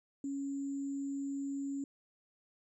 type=tone with sample-and-hold; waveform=sine; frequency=277.2 Hz; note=C#4; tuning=in tune; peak=-35 dBFS; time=0.24-1.84 s; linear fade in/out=2 ms; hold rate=7350 Hz; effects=resampled to 22050 Hz